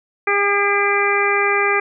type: harmonic tone with a mistuned harmonic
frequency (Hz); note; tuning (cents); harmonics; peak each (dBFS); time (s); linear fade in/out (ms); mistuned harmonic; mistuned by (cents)
404.2; G#4; -47; 1 / 2 / 3 / 4 / 5 / 6; -20 / -24 / -21 / -23 / -21 / -21; 0.27-1.8; 5; 6; -39
effects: none